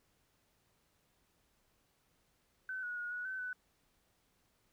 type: tone with pitch steps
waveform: sine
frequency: 1522 / 1458 / 1443 / 1465 / 1528 / 1496 Hz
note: F#6 / F#6 / F#6 / F#6 / G6 / F#6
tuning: +48 / -26 / -44 / -18 / -45 / +19 cents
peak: -38 dBFS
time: 2.69-3.53 s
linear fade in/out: 2 ms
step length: 140 ms
effects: pink hiss -75 dBFS RMS until 4.72 s